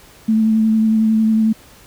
sine tone with vibrato, 220 Hz, A3, in tune, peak -11 dBFS, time 0.28-1.53 s, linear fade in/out 10 ms, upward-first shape sine, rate 11 Hz, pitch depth 17 cents each way, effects pink hiss -45 dBFS RMS until 1.86 s

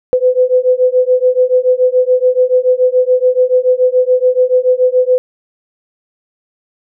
sine beating tone pair, 502 / 509 Hz, B4 / C5, +28 / -48 cents, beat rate 7 Hz, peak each -11 dBFS, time 0.13-5.18 s, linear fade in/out 0 ms, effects none

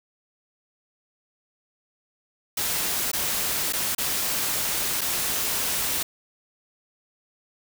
white noise with dropouts, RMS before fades -26 dBFS, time 2.57-6.03 s, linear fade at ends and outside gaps 5 ms, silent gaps 3.116-3.132 / 3.725-3.733 / 3.95-3.981 / 5.01-5.014 s, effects none

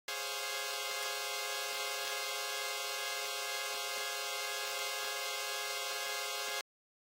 5% pulse chord, Db major seventh, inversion second, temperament equal, 415.3 / 523.3 / 554.4 / 698.5 Hz, Ab4 / C5 / Db5 / F5, 0 / 0 / 0 / 0 cents, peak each -31 / -30 / -31 / -32 dBFS, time 0.08-6.61 s, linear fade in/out 2 ms, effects AAC 48 kbps

